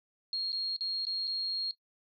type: tone with dropouts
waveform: sine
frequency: 4261 Hz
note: C8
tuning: 31 cents sharp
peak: -30 dBFS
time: 0.33-1.71 s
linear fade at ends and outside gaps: 1 ms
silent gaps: 0.52-0.528 / 0.764-0.808 / 1.052-1.068 / 1.272-1.276 s
effects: noise-tail reverb RT60 0.1 s tail -19 dB re dry